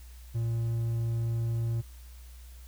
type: tone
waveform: triangle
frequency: 115.5 Hz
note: A#2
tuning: 16 cents flat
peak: -25 dBFS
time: 0.34-1.82 s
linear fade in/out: 20 ms
effects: added 61 Hz sine -45 dBFS peak until 2.67 s + white hiss -58 dBFS RMS until 2.67 s